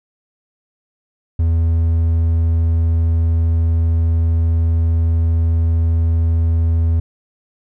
triangle tone, 82.41 Hz, E2, in tune, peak -10 dBFS, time 1.39-7 s, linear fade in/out 5 ms, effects none

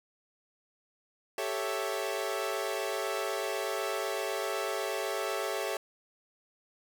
sawtooth chord, A dominant seventh, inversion third, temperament equal, 392 / 440 / 554.4 / 659.3 Hz, G4 / A4 / C#5 / E5, 0 / 0 / 0 / 0 cents, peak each -33 dBFS, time 1.38-5.77 s, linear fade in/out 2 ms, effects none

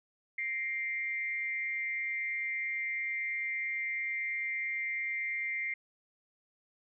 sine tone with amplitude modulation, 2101 Hz, C7, 7 cents sharp, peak -29 dBFS, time 0.38-5.74 s, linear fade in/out 5 ms, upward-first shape sine, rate 229 Hz, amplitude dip 65%, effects none

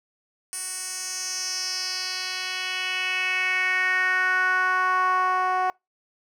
10% pulse tone with band-pass filter sweep, 370 Hz, F#4, in tune, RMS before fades -25 dBFS, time 0.53-5.7 s, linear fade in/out 0 ms, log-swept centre 9000 to 840 Hz, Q 3.3, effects noise-tail reverb RT60 0.2 s tail -26 dB re dry

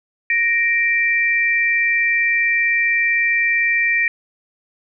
sine tone pair together, 1864.4 / 2349 Hz, A#6 / D7, 0 / 0 cents, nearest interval major third, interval 400 cents, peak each -17 dBFS, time 0.3-4.08 s, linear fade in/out 2 ms, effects none

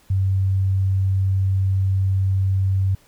sine tone, 95.9 Hz, G2, 37 cents flat, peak -16 dBFS, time 0.1-2.95 s, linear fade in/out 5 ms, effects pink hiss -55 dBFS RMS until 3.07 s

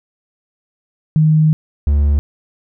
sine / triangle tone pair in turn, 155.56 / 72.36 Hz, D#3 / D2, 0 / -25 cents, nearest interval octave + minor second, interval 1325 cents, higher first, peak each -8 dBFS, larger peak neither, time 1.16-1.53 / 1.87-2.19 s, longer first, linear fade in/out 0 ms, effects none

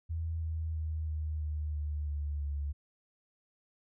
sine tone with pitch steps, 81.7 / 80.2 / 78.73 / 77.29 / 75.88 / 74.49 / 73.12 / 71.78 Hz, E2 / E2 / D#2 / D#2 / D#2 / D2 / D2 / D2, -15 / -47 / +21 / -11 / -43 / +25 / -7 / -39 cents, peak -32 dBFS, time 0.09-2.73 s, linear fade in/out 20 ms, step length 330 ms, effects none

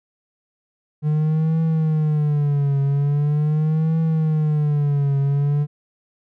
triangle tone with vibrato, 150 Hz, D3, 37 cents sharp, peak -14 dBFS, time 1.02-5.67 s, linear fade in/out 50 ms, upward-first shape triangle, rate 0.42 Hz, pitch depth 140 cents each way, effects none

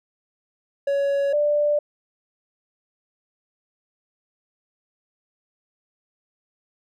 triangle / sine tone pair in turn, 560 / 589.9 Hz, C#5 / D5, +18 / +8 cents, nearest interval minor second, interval 90 cents, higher second, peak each -17 dBFS, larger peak neither, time 0.87-1.33 / 1.33-1.79 s, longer neither, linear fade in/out 5 ms, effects none

